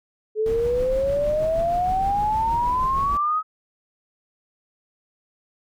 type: exponential sweep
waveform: sine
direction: up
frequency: 426.1 to 1278 Hz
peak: -19 dBFS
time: 0.35-3.43 s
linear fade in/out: 50 ms
type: noise with tremolo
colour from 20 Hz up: brown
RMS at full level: -30 dBFS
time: 0.46-3.17 s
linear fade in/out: 0 ms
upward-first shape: triangle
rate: 6.4 Hz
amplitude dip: 40%
effects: none